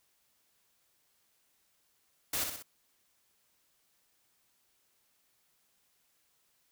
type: noise with echo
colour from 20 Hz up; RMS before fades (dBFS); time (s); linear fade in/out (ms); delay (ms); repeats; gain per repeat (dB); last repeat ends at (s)
white; -33; 2.33-2.44; 5; 62; 3; -5; 2.626
effects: white hiss -73 dBFS RMS until 6.71 s